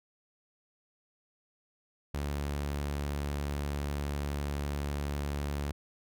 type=tone; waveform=sawtooth; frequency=71.9 Hz; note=D2; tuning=36 cents flat; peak=-28 dBFS; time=2.14-5.72 s; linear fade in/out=5 ms; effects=none